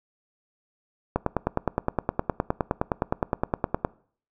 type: click train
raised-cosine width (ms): 1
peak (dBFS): -8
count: 27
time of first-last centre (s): 1.16-3.849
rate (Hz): 9.67
effects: noise-tail reverb RT60 0.5 s tail -22 dB re dry

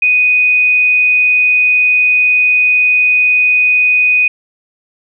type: tone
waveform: sine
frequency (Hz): 2489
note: D#7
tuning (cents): 0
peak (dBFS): -7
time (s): 0.02-4.28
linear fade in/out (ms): 5
effects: none

